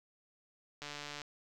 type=click train; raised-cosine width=0.2 ms; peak=-26 dBFS; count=59; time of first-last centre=0.82-1.217 s; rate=146 Hz; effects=none

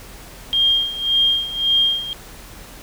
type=tone with tremolo; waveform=sine; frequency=3214 Hz; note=G7; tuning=43 cents sharp; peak=-12 dBFS; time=0.53-2.13 s; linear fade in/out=0 ms; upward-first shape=sine; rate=1.8 Hz; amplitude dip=80%; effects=added 43 Hz sine -42 dBFS peak until 2.82 s + pink hiss -40 dBFS RMS until 2.82 s

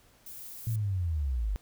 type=noise; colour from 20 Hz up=violet; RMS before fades=-44 dBFS; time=0.26-0.76 s; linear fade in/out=5 ms
type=linear sweep; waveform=sine; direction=down; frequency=116.54 to 45.82 Hz; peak=-27 dBFS; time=0.67-1.56 s; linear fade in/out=0 ms
effects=pink hiss -62 dBFS RMS until 1.61 s

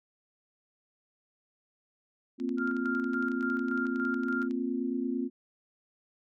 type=chord; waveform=sine; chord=Bb suspended second; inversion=none; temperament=just; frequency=233.1 / 262.2 / 349.6 Hz; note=Bb3 / C4 / F4; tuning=0 / +4 / +2 cents; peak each=-34 / -31 / -36 dBFS; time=2.38-5.3 s; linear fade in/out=50 ms
type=click train; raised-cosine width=0.2 ms; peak=-33 dBFS; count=24; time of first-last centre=2.4-4.51 s; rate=10.9 Hz
type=tone with tremolo; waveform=sine; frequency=1396.9 Hz; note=F6; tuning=in tune; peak=-31 dBFS; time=2.57-4.49 s; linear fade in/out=50 ms; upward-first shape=square; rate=3.5 Hz; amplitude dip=55%
effects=none

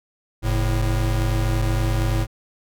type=tone pair together; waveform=square; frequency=46.25 / 110 Hz; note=F#1 / A2; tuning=0 / 0 cents; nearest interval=octave + minor third; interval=1500 cents; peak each=-22 dBFS; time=0.42-2.27 s; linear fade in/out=50 ms; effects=none

